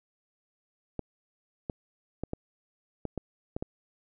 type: clicks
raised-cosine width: 2 ms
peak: -19 dBFS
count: 8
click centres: 0.993 / 1.698 / 2.236 / 2.334 / 3.053 / 3.177 / 3.565 / 3.625 s
effects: none